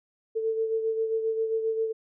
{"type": "beating tone pair", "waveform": "sine", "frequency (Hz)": [445, 452.5], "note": ["A4", "A4"], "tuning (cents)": [20, 48], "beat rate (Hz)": 7.5, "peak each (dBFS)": [-25, -34], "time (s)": [0.35, 1.93], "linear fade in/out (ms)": 20, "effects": []}